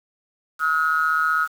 triangle ring-modulated tone, 77.78 Hz, D#2, in tune, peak -12 dBFS, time 0.59-1.48 s, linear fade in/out 50 ms, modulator 1360 Hz, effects tanh soft clip ceiling -9 dBFS + 7-bit

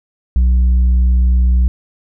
triangle tone with tanh clipping, 61.74 Hz, B1, in tune, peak -9 dBFS, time 0.36-1.68 s, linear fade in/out 0 ms, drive 8 dB, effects none

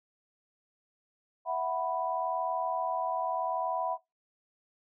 sine chord, E suspended second, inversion none, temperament equal, 659.3 / 740 / 987.8 Hz, E5 / F#5 / B5, 0 / 0 / 0 cents, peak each -33 dBFS, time 1.45-3.98 s, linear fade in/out 50 ms, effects noise-tail reverb RT60 0.2 s tail -21 dB re dry

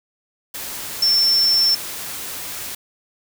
sine tone in noise, 5390 Hz, E8, 38 cents sharp, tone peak -13 dBFS, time 1.02-1.75 s, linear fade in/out 5 ms, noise white, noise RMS -30 dBFS, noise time 0.54-2.75 s, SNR +14 dB, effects none

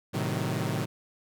sawtooth chord, A diminished seventh, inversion none, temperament equal with one note detuned, 110 / 130.81 / 155.56 / 187.58 Hz, A2 / C3 / Eb3 / Gb3, 0 / 0 / 0 / +24 cents, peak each -29 / -29 / -29 / -31 dBFS, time 0.13-0.86 s, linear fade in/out 20 ms, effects none

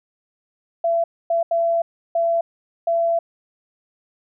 sine tone bursts at uneven times, 673 Hz, E5, 36 cents sharp, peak -16 dBFS, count 5, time 0.84-1.04 / 1.3-1.43 / 1.51-1.82 / 2.15-2.41 / 2.87-3.19 s, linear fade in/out 5 ms, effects none

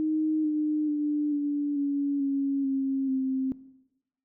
sine tone with pitch steps, 311.1 / 303.8 / 296.7 / 289.8 / 283 / 276.4 / 269.9 / 263.6 Hz, D#4 / D#4 / D4 / D4 / C#4 / C#4 / C#4 / C4, 0 / -41 / +18 / -23 / +36 / -5 / -46 / +13 cents, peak -24 dBFS, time 0-3.52 s, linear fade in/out 0 ms, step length 440 ms, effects noise-tail reverb RT60 0.9 s tail -18 dB re dry

